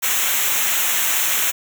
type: noise with comb filter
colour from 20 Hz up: white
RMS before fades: -19 dBFS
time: 0.02-1.52 s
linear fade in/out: 20 ms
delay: 0.21 ms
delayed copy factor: -0.75
effects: none